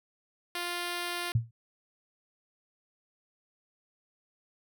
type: tone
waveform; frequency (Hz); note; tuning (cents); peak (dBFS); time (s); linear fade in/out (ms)
5% pulse; 350.1; F4; +4; -21; 0.55-1.32; 2
type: tone with exponential decay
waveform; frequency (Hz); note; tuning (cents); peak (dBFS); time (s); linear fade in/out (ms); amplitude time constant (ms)
sine; 115.2; A#2; -20; -19; 1.35-1.51; 5; 33
effects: none